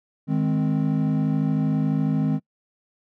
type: chord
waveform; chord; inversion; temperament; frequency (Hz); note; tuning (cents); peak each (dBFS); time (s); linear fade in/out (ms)
triangle; Ab major; second; equal; 155.56 / 207.7 / 261.6; Eb3 / Ab3 / C4; 0 / 0 / 0; -20 / -23 / -22; 0.27-2.4; 50
effects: noise-tail reverb RT60 0.1 s tail -25 dB re dry + tanh soft clip ceiling -9 dBFS